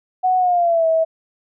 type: tone with pitch glide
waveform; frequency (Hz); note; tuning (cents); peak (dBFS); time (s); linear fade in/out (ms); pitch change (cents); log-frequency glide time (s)
sine; 740 to 647.9; F#5 to E5; 0 to -30; -13; 0.23-1.05; 20; -230; 0.38-0.87
effects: none